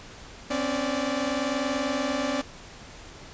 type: tone cluster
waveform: sawtooth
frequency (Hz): 258 / 278.6 / 586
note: C4 / C#4 / D5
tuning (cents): -24 / +9 / -4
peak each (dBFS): -26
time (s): 0.5-2.42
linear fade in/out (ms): 10
effects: pink hiss -45 dBFS RMS until 3.33 s + resampled to 16000 Hz